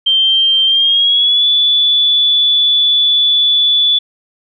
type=tone with pitch glide; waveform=sine; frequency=3151 to 3456 Hz; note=G7 to A7; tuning=+8 to -32 cents; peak=-8 dBFS; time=0.06-3.99 s; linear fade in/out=10 ms; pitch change=+160 cents; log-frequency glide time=0.65-1.47 s; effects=none